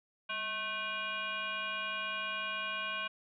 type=tone with frequency modulation; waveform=sine; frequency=1975.5 Hz; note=B6; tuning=in tune; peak=-34 dBFS; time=0.29-3.08 s; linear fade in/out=10 ms; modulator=445 Hz; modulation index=2.5; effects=none